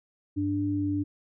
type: tone pair together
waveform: sine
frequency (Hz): 98.58 / 293.7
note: G2 / D4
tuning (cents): +10 / 0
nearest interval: octave + perfect fifth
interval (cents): 1890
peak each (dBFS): -31 / -26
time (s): 0.36-1.04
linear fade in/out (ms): 20
effects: none